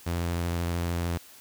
sawtooth tone with vibrato, 85.9 Hz, F2, 28 cents flat, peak -23 dBFS, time 0.06-1.18 s, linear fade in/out 10 ms, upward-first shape triangle, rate 13 Hz, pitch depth 25 cents each way, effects white hiss -51 dBFS RMS until 1.4 s

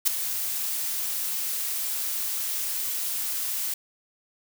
blue noise with ADSR envelope, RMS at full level -17 dBFS, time 0.05-3.74 s, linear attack 25 ms, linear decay 5 ms, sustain -12 dB, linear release 4 ms, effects none

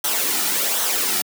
white noise with flanger, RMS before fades -21 dBFS, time 0.04-1.22 s, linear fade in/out 5 ms, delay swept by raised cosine 0.41 to 1.91 ms, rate 1.3 Hz, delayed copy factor -0.55, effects high-pass 200 Hz 12 dB/octave

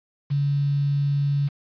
sine tone with quantisation, 142.1 Hz, C#3, 43 cents sharp, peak -19 dBFS, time 0.3-1.49 s, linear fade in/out 20 ms, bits 7, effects resampled to 11025 Hz

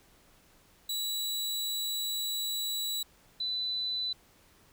sawtooth / sine tone pair in turn, 3921 / 3994 Hz, B7 / B7, -13 / +19 cents, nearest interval unison, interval 32 cents, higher second, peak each -28 / -30 dBFS, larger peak first, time 0.89-3.03 / 3.4-4.13 s, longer first, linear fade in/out 5 ms, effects pink hiss -62 dBFS RMS until 4.72 s

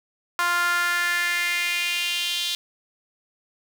sawtooth tone with high-pass filter sweep, 349.2 Hz, F4, in tune, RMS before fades -24 dBFS, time 0.39-2.55 s, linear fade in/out 0 ms, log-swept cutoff 1200 to 3500 Hz, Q 3.9, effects none

